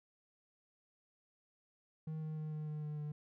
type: tone with pitch steps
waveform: triangle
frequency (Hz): 157.2 / 155.84 / 154.5 / 153.17 / 151.85 / 150.54 / 149.24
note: D#3 / D#3 / D#3 / D#3 / D#3 / D3 / D3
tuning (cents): +18 / +3 / -12 / -27 / -42 / +43 / +28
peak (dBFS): -37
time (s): 2.07-3.12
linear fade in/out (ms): 5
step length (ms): 150
effects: none